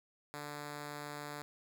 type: tone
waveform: 5% pulse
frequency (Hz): 146.83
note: D3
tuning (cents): 0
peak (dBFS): -31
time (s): 0.34-1.42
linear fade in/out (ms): 0
effects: none